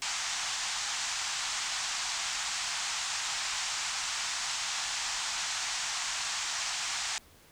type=band-pass noise; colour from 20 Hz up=white; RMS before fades=-34 dBFS; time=0.02-7.18 s; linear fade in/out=0 ms; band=730 to 7700 Hz; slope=48 dB/octave; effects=pink hiss -58 dBFS RMS until 7.51 s